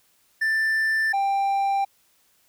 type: tone pair in turn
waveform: triangle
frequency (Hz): 1773 / 789.8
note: A6 / G5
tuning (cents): +13 / +13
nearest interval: octave + major second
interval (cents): 1400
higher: first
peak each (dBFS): -18 / -18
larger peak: neither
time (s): 0.41-1.13 / 1.13-1.85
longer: neither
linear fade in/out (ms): 10
effects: white hiss -63 dBFS RMS until 2.48 s